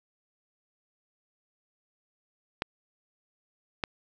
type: clicks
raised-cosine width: 0.3 ms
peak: -12 dBFS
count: 2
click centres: 2.621 / 3.838 s
effects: none